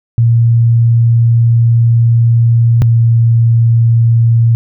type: tone pair in turn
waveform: sine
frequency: 116.54 / 115.73 Hz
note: A#2 / A#2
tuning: 0 / -12 cents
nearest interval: unison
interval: 12 cents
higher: first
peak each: -5 dBFS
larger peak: neither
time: 0.18-2.82 / 2.82-4.55 s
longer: first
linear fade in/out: 0 ms
effects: none